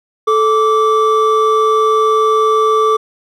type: tone pair together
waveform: triangle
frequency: 436.8 / 1166 Hz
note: A4 / D6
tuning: -13 / -13 cents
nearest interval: octave + perfect fourth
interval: 1700 cents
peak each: -10 dBFS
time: 0.27-2.97 s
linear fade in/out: 10 ms
effects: none